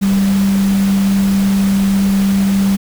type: tone in noise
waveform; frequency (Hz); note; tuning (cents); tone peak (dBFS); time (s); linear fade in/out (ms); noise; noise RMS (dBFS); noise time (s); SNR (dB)
sine; 196; G3; 0; -10; 0.01-2.77; 20; pink; -26; 0.01-2.77; +13
effects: none